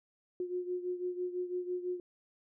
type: beating tone pair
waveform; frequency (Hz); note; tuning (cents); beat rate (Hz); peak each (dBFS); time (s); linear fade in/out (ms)
sine; 358.7 / 364.7; F4 / F#4; +46 / -25; 6; -35 / -40; 0.4-2; 2
effects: none